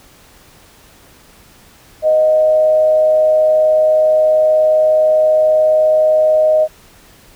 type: tone with frequency modulation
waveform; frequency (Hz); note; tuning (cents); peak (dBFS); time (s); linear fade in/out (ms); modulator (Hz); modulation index
sine; 622.3; D#5; 0; -8; 2.02-6.68; 50; 119; 0.22
effects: pink hiss -45 dBFS RMS until 7.35 s